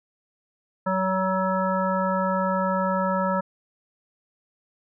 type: harmonic tone with a mistuned harmonic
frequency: 188 Hz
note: F#3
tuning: 28 cents sharp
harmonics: 1 / 3 / 5 / 7 / 9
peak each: -26 / -26 / -27 / -28 / -36 dBFS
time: 0.86-3.41 s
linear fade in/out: 10 ms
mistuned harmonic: 5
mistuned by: +19 cents
effects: none